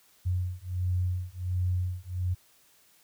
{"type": "beating tone pair", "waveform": "sine", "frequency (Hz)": [89.9, 91.3], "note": ["F#2", "F#2"], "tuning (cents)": [-49, -23], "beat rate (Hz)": 1.4, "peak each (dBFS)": -30, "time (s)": [0.25, 2.35], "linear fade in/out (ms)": 20, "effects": ["white hiss -62 dBFS RMS until 3.03 s"]}